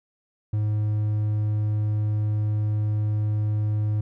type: tone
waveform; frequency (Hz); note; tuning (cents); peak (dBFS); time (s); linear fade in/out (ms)
triangle; 106; G#2; +36; -19; 0.53-4.01; 5
effects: none